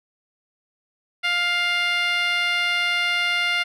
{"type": "tone with band-pass filter", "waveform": "10% pulse", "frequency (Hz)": 702, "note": "F5", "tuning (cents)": 9, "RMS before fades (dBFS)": -22, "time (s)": [1.23, 3.64], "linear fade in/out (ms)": 20, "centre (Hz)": 2100, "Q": 1.4, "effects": []}